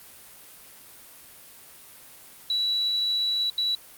sine tone bursts at uneven times, 3929 Hz, B7, 10 cents flat, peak -22 dBFS, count 2, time 2.5-3.5 / 3.58-3.75 s, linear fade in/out 2 ms, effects white hiss -48 dBFS RMS until 3.97 s + Opus 32 kbps

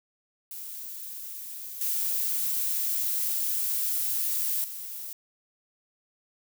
violet noise with level steps, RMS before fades -39 / -28 / -38 dBFS, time 0.51-5.13 s, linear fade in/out 2 ms, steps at 1.81 / 4.64 s, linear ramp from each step 2 ms, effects none

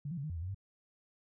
sine tone with pitch steps, 144.3 / 174.2 / 138.4 / 154.2 / 86.5 / 80.9 / 91 / 97.8 Hz, D3 / F3 / C#3 / D#3 / F2 / E2 / F#2 / G2, -30 / -4 / -2 / -15 / -16 / -32 / -28 / -4 cents, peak -36 dBFS, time 0.05-0.546 s, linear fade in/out 5 ms, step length 62 ms, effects none

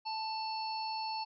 harmonic tone with a mistuned harmonic, 881 Hz, A5, 2 cents sharp, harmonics 1 / 3 / 5 / 6, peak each -36 / -48 / -41 / -51 dBFS, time 0.05-1.25 s, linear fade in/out 20 ms, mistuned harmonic 3, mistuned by +18 cents, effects none

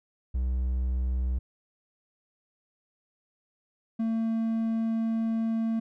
triangle tone pair in turn, 63.1 / 225.4 Hz, B1 / A3, +38 / +42 cents, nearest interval octave + minor seventh, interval 2204 cents, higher second, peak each -23 dBFS, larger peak neither, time 0.34-1.39 / 3.99-5.8 s, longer second, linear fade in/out 10 ms, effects none

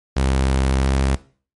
sawtooth tone with pitch glide, 66.3 to 67.11 Hz, C2 to C2, +23 to +45 cents, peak -12 dBFS, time 0.16-1.16 s, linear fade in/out 10 ms, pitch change +22 cents, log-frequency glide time 0.77-0.95 s, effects noise-tail reverb RT60 0.4 s tail -18 dB re dry + MP3 48 kbps

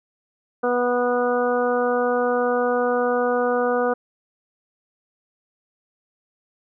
harmonic tone, 245.3 Hz, B3, 12 cents flat, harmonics 1 / 2 / 3 / 4 / 5 / 6, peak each -27 / -20 / -26 / -32 / -28 / -30 dBFS, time 0.63-3.94 s, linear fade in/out 10 ms, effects none

